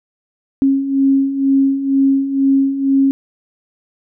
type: beating tone pair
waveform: sine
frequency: 270.7 / 272.8 Hz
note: C#4 / C#4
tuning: -41 / -28 cents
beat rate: 2.1 Hz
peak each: -18 / -12 dBFS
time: 0.62-3.11 s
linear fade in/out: 0 ms
effects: none